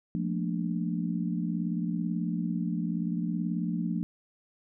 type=chord; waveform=sine; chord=Bb major seventh; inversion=second; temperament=equal with one note detuned; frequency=174.61 / 215.3 / 233.1 / 293.7 Hz; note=F3 / A3 / Bb3 / D4; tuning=0 / -37 / 0 / 0 cents; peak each=-30 / -35 / -35 / -36 dBFS; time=0.15-4.03 s; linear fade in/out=0 ms; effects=none